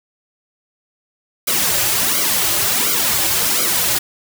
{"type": "noise with flanger", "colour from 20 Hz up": "white", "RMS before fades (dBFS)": -17, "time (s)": [1.47, 3.99], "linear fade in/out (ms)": 10, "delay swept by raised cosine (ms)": [1.1, 4.5], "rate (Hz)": 1.4, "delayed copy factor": -0.95, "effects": []}